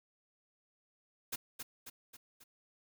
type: noise with echo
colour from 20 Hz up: white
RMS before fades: -38 dBFS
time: 1.32-1.36 s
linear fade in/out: 10 ms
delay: 270 ms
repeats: 4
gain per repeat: -5 dB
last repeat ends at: 2.44 s
effects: none